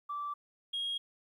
sine tone pair in turn, 1165 / 3270 Hz, D6 / G#7, -14 / -28 cents, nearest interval octave + tritone, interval 1786 cents, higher second, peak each -34 / -31 dBFS, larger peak second, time 0.09-0.34 / 0.73-0.98 s, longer neither, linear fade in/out 10 ms, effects tanh soft clip ceiling -30 dBFS + 12-bit

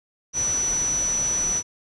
sine tone in noise, 5930 Hz, F#8, 3 cents sharp, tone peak -21 dBFS, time 0.33-1.63 s, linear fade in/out 50 ms, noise pink, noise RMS -34 dBFS, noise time 0.33-1.63 s, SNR +10 dB, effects resampled to 24000 Hz

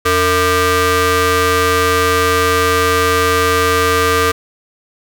sawtooth ring-modulated tone, 370 Hz, F#4, in tune, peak -4 dBFS, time 0.05-4.32 s, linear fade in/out 10 ms, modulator 825 Hz, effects none

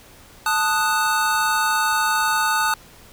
square chord, D# diminished, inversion second, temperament equal, 880 / 1244.5 / 1480 Hz, A5 / D#6 / F#6, 0 / 0 / 0 cents, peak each -23 dBFS, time 0.46-2.74 s, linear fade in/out 2 ms, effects pink hiss -47 dBFS RMS until 3.12 s

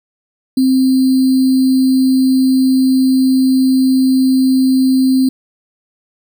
sine tone with sample-and-hold, 261.6 Hz, C4, in tune, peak -8 dBFS, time 0.57-5.29 s, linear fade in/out 5 ms, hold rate 4410 Hz, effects none

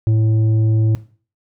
triangle tone with tanh clipping, 110 Hz, A2, in tune, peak -13 dBFS, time 0.07-0.95 s, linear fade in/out 0 ms, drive 11 dB, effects noise-tail reverb RT60 0.4 s tail -17 dB re dry

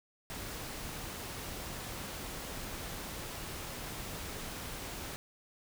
pink noise, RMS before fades -42 dBFS, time 0.3-5.16 s, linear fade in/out 0 ms, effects none

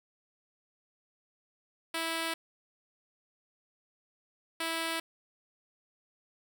5% pulse tone pair in turn, 328 / 328 Hz, E4 / E4, -9 / -9 cents, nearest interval unison, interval 0 cents, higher neither, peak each -20 dBFS, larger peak neither, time 1.94-2.34 / 4.6-5 s, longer neither, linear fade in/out 5 ms, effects none

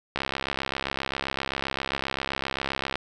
click train, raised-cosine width 0.3 ms, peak -11 dBFS, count 190, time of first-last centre 0.16-2.956 s, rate 67.6 Hz, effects none

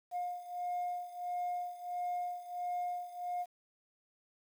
sine beating tone pair, 712 / 713.5 Hz, F5 / F5, +33 / +37 cents, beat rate 1.5 Hz, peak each -36 / -39 dBFS, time 0.11-3.46 s, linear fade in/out 50 ms, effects tanh soft clip ceiling -31 dBFS + 10-bit

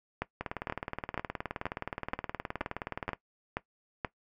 two click trains, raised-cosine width 0.5 ms, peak -19 / -16 dBFS, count 53 / 9, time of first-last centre 0.41-3.133 / 0.22-4.048 s, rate 19.1 / 2.09 Hz, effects noise-tail reverb RT60 0.1 s tail -17 dB re dry

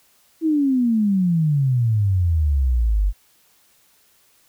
sine exponential sweep, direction down, 329.6 to 46.25 Hz, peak -15 dBFS, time 0.41-3.13 s, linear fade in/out 50 ms, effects white hiss -58 dBFS RMS until 4.48 s

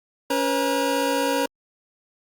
square tone cluster, 280.3 / 486.6 / 542 / 951 Hz, C#4 / B4 / C#5 / A#5, +19 / -26 / -39 / +34 cents, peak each -27 dBFS, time 0.3-1.46 s, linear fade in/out 5 ms, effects Opus 48 kbps

